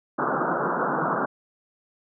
white band-pass noise, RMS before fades -25 dBFS, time 0.18-1.26 s, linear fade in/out 10 ms, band 140 to 1500 Hz, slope 96 dB/octave, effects none

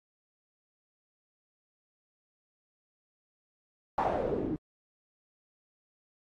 white noise with low-pass filter sweep, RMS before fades -31 dBFS, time 3.98-4.56 s, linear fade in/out 0 ms, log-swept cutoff 900 to 270 Hz, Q 3.9, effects AAC 32 kbps

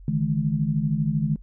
sine tone cluster, 145.3 / 158.2 / 212.3 Hz, D3 / D#3 / G#3, -18 / +29 / +38 cents, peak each -25 / -24 / -26 dBFS, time 0.08-1.36 s, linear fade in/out 2 ms, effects noise-tail reverb RT60 0.1 s tail -24 dB re dry + added 44 Hz sine -41 dBFS peak until 1.42 s

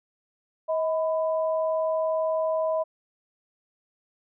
sine tone pair together, 637 / 999 Hz, D#5 / B5, +41 / +20 cents, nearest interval minor sixth, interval 779 cents, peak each -23 / -32 dBFS, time 0.68-2.84 s, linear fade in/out 20 ms, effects none

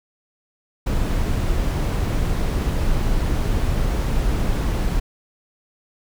brown noise, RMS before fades -20 dBFS, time 0.86-5 s, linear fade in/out 10 ms, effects none

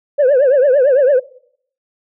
sine tone with vibrato, 541 Hz, C#5, 42 cents flat, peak -6 dBFS, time 0.18-1.2 s, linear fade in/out 20 ms, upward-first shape triangle, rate 8.9 Hz, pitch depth 190 cents each way, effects noise-tail reverb RT60 0.6 s tail -19 dB re dry + tanh soft clip ceiling -6 dBFS

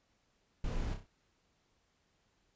brown noise with echo, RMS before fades -36 dBFS, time 0.64-0.94 s, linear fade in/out 2 ms, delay 31 ms, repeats 4, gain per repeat -6 dB, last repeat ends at 1.064 s, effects pink hiss -75 dBFS RMS until 2.55 s + resampled to 16000 Hz

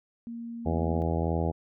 sine tone, 233.1 Hz, A#3, in tune, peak -35 dBFS, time 0.27-1.02 s, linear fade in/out 0 ms
harmonic tone, 82.41 Hz, E2, in tune, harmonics 1 / 2 / 3 / 4 / 5 / 6 / 7 / 8 / 9 / 10, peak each -29 / -31 / -36 / -35 / -36 / -36 / -39 / -38 / -39 / -39 dBFS, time 0.65-1.52 s, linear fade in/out 20 ms
effects none

